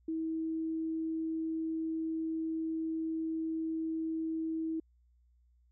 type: tone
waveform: sine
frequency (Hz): 322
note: E4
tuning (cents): -41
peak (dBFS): -32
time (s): 0.08-4.8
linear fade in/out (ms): 5
effects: added 60 Hz sine -64 dBFS peak until 5.71 s